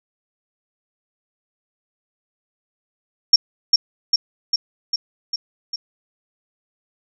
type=tone with echo; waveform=sine; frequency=5500 Hz; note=F8; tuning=27 cents flat; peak=-5 dBFS; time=3.33-3.36 s; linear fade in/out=5 ms; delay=400 ms; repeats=6; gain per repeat=-3 dB; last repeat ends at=5.76 s; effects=none